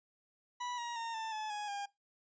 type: tone with pitch steps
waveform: 40% pulse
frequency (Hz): 980 / 948.8 / 918.6 / 889.4 / 861.1 / 833.7 / 807.1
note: B5 / A#5 / A#5 / A5 / A5 / G#5 / G#5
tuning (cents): -14 / +30 / -26 / +18 / -38 / +6 / -50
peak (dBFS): -37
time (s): 0.6-1.86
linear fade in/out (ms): 10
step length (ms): 180
effects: noise-tail reverb RT60 0.2 s tail -22 dB re dry + resampled to 16000 Hz